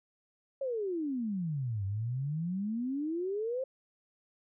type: exponential two-way sweep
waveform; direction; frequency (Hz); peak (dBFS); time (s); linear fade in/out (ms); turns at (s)
sine; down then up; 559 to 95.2 to 538; -31; 0.61-3.64; 5; 1.85
effects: none